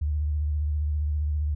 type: tone with vibrato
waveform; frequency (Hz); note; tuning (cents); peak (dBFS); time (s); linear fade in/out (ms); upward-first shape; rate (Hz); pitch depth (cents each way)
sine; 74.8; D2; +32; -23; 0.01-1.55; 10; sine; 15; 56
effects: none